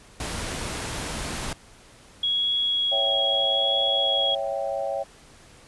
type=noise; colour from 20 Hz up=pink; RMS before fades=-31 dBFS; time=0.2-1.53 s; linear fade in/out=2 ms
type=tone with vibrato; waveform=sine; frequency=3322 Hz; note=G#7; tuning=in tune; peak=-21 dBFS; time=2.23-4.35 s; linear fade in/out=5 ms; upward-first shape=triangle; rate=0.8 Hz; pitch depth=10 cents each way
type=chord; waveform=sine; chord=C# diminished; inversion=none; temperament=equal; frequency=554.4 / 659.3 / 784 Hz; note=C#5 / E5 / G5; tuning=0 / 0 / 0 cents; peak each=-28 / -30 / -31 dBFS; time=2.91-5.04 s; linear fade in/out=20 ms
effects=pink hiss -51 dBFS RMS until 5.67 s + resampled to 24000 Hz